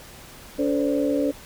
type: tone cluster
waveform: sine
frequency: 286.1 / 442.3 / 518 / 580 Hz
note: D4 / A4 / C5 / D5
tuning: -45 / +9 / -17 / -22 cents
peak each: -22 / -29 / -26 / -28 dBFS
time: 0.58-1.32 s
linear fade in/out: 20 ms
effects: pink hiss -44 dBFS RMS until 1.45 s